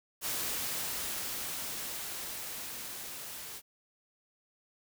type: noise with level ramp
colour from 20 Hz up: white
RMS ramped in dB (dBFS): -34 to -44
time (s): 0.21-3.62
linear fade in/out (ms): 50
effects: none